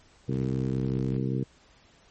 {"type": "harmonic tone", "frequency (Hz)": 65.41, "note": "C2", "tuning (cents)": 0, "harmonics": [2, 3, 4, 5, 6, 7], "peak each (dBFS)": [-28, -32, -34, -36, -38, -39], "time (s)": [0.28, 1.44], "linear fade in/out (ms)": 10}
{"type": "linear sweep", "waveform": "sawtooth", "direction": "down", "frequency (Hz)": [73.3, 49.32], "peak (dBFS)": -36, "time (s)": [0.31, 1.18], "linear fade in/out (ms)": 10}
{"effects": ["pink hiss -59 dBFS RMS until 2.1 s", "MP3 32 kbps"]}